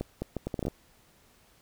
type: accelerating click train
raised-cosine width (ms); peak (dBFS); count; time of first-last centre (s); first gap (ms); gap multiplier
2; -18; 10; 0.01-0.682; 210; 0.7
effects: pink hiss -62 dBFS RMS until 1.61 s